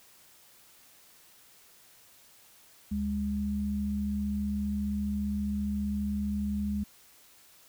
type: tone pair together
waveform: sine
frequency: 73.42 / 205.3 Hz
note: D2 / G#3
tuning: 0 / -20 cents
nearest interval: octave + tritone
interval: 1780 cents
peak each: -35 / -29 dBFS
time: 2.91-6.84 s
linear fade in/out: 10 ms
effects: white hiss -58 dBFS RMS until 7.68 s